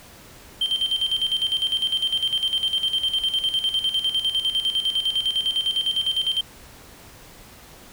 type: tone with tremolo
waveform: triangle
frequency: 3136 Hz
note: G7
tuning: in tune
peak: -16 dBFS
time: 0.61-6.41 s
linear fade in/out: 5 ms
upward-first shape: square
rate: 9.9 Hz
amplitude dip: 70%
effects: tanh soft clip ceiling -13 dBFS + pink hiss -46 dBFS RMS until 7.92 s

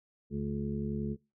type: harmonic tone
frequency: 71 Hz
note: C#2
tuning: 42 cents sharp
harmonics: 1 / 2 / 3 / 5 / 6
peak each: -41 / -37 / -34 / -42 / -42 dBFS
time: 0.3-1.17 s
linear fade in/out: 50 ms
effects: noise-tail reverb RT60 0.3 s tail -25 dB re dry

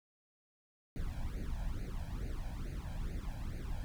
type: noise with flanger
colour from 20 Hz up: brown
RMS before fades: -39 dBFS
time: 0.96-3.84 s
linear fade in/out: 0 ms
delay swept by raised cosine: 0.45 to 1.28 ms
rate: 2.3 Hz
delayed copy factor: +0.95
effects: none

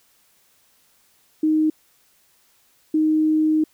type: tone pair in turn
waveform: sine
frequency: 311.1 / 311.1 Hz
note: D#4 / D#4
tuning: 0 / 0 cents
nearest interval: unison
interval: 0 cents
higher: neither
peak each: -15 dBFS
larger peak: neither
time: 1.43-1.7 / 2.94-3.64 s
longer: second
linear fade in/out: 5 ms
effects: white hiss -60 dBFS RMS until 3.73 s

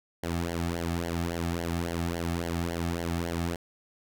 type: tone with flanger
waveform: sawtooth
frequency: 84.9 Hz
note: F2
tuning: 48 cents flat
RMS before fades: -31 dBFS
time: 0.23-3.56 s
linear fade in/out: 5 ms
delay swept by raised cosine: 0.79 to 2.09 ms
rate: 3.6 Hz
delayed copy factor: -0.85
effects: none

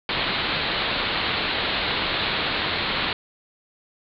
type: low-pass noise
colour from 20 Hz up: white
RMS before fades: -25 dBFS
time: 0.09-3.13 s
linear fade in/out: 2 ms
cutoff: 4300 Hz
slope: 96 dB/octave
effects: none

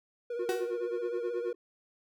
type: tone with vibrato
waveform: triangle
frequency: 475.7 Hz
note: A#4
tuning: 35 cents sharp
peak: -31 dBFS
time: 0.3-1.53 s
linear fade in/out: 5 ms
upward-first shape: triangle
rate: 16 Hz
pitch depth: 47 cents each way
type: tone with tremolo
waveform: triangle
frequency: 360.7 Hz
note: F#4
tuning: 44 cents flat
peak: -29 dBFS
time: 0.39-1.55 s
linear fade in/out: 5 ms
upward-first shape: sine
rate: 9.4 Hz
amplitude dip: 100%
type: tone with exponential decay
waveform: 35% pulse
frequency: 375.2 Hz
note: F#4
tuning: 24 cents sharp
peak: -26 dBFS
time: 0.49-0.81 s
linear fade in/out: 1 ms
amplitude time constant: 68 ms
effects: none

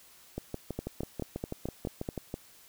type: two click trains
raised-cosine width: 2 ms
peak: -21 / -20 dBFS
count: 13 / 7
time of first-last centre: 0.38-2.341 / 0.79-2.089 s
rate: 6.12 / 4.62 Hz
effects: white hiss -57 dBFS RMS until 2.68 s

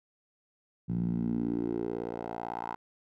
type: tone with band-pass filter sweep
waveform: 10% pulse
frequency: 58 Hz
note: A#1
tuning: 8 cents flat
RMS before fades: -33 dBFS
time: 0.88-2.76 s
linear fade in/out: 20 ms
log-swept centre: 150 to 1000 Hz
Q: 3.3
effects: none

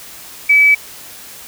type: tone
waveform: sine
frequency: 2293 Hz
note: D7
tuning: 42 cents flat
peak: -6 dBFS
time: 0.49-0.75 s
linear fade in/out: 10 ms
effects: white hiss -35 dBFS RMS until 1.47 s

